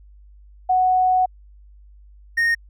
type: tone pair in turn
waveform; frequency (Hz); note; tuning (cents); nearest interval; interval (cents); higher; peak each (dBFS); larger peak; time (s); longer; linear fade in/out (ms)
sine / triangle; 740 / 1851.3; F#5 / A#6; 0 / -12; octave + major third; 1588; second; -14; neither; 0.69-1.26 / 2.37-2.55; first; 10
effects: added 50 Hz sine -44 dBFS peak until 2.69 s

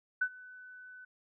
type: tone with ADSR envelope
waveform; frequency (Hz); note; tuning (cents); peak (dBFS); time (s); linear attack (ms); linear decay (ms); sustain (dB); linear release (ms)
sine; 1501; F#6; +24; -25; 0.21-1.05; 9; 64; -23; 7
effects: none

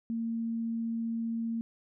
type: tone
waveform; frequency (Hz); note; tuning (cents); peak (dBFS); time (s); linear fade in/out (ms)
sine; 228.8; A#3; -32; -30; 0.1-1.61; 0
effects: none

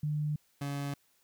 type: tone pair in turn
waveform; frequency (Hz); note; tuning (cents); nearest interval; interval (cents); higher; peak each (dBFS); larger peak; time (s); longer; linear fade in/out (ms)
sine / 30% pulse; 150 / 141.58; D3 / C#3; +37 / +37; minor second; 100; first; -29 / -31; first; 0.03-0.36 / 0.61-0.94; neither; 5
effects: white hiss -70 dBFS RMS until 1.23 s

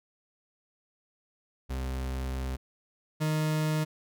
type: tone pair in turn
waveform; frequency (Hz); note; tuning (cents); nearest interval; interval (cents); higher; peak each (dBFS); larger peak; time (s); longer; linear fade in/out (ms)
40% pulse; 65.1 / 154.83; C2 / D#3; -8 / -8; octave + minor third; 1500; second; -30 / -25; second; 1.69-2.57 / 3.2-3.85; first; 20
effects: none

